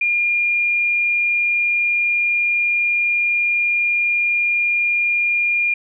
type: tone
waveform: sine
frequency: 2412 Hz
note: D7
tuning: 46 cents sharp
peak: -15 dBFS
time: 0.01-5.74 s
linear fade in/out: 5 ms
effects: none